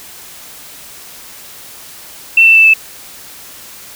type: tone with pitch steps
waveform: sine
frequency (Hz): 2689 / 2669 / 2649 / 2629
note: E7 / E7 / E7 / E7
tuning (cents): +34 / +21 / +8 / -5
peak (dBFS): -3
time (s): 2.37-2.738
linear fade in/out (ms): 5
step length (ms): 92
effects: white hiss -34 dBFS RMS until 3.95 s